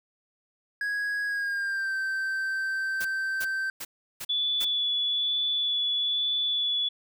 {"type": "tone with pitch glide", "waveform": "triangle", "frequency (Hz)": [1658, 1555.9], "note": ["G#6", "G6"], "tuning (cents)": [-3, -13], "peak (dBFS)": -25, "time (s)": [0.81, 3.7], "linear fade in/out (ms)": 2, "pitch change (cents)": -110, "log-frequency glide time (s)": [1.27, 1.95]}
{"type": "noise bursts", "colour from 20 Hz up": "white", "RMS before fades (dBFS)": -36, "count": 5, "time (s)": [3, 4.65], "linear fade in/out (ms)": 10, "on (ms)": 50, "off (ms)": 350}
{"type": "tone with vibrato", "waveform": "sine", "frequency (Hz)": 3442, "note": "A7", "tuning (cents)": -39, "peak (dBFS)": -24, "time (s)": [4.29, 6.89], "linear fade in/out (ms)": 10, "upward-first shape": "sine", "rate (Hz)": 1.1, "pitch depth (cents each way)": 11}
{"effects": []}